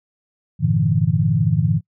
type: chord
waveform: sine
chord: E half-diminished seventh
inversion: first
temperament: equal with one note detuned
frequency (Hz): 98 / 113.94 / 146.83 / 164.81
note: G2 / Bb2 / D3 / E3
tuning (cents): 0 / -39 / 0 / 0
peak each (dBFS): -23 / -20 / -19 / -19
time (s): 0.59-1.81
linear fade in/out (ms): 50
effects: noise-tail reverb RT60 0.1 s tail -25 dB re dry